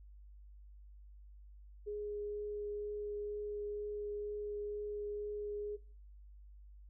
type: tone with vibrato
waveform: sine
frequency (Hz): 415.3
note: G#4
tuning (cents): 0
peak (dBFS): -38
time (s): 1.86-5.77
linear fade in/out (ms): 20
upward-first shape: triangle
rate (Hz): 2.1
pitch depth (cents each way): 8
effects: noise-tail reverb RT60 0.5 s tail -22 dB re dry + added 50 Hz sine -53 dBFS peak until 6.89 s